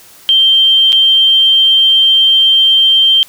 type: tone with dropouts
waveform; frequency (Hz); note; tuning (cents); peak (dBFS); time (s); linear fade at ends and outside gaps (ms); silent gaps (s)
sine; 3146; G7; +6; -5; 0.29-3.23; 0; 0.922-0.928
effects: white hiss -40 dBFS RMS until 3.28 s